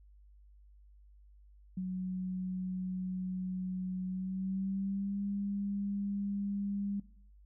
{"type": "tone with pitch glide", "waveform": "sine", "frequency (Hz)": [184.9, 200.5], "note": ["F#3", "G3"], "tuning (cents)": [-1, 39], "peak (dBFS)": -33, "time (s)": [1.77, 7], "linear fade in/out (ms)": 5, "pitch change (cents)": 140, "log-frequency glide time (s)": [4.06, 5.22], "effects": ["noise-tail reverb RT60 0.6 s tail -18 dB re dry", "added 50 Hz sine -56 dBFS peak until 7.45 s"]}